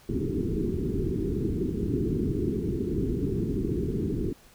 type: low-pass noise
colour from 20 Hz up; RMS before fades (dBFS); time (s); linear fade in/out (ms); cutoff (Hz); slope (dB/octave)
white; -28; 0.09-4.33; 2; 420; 96
effects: pink hiss -56 dBFS RMS until 4.54 s